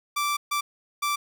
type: tone bursts at uneven times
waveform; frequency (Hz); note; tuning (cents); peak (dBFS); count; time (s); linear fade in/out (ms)
sawtooth; 1169; D6; -8; -20; 3; 0.16-0.37 / 0.51-0.61 / 1.02-1.16; 10
effects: none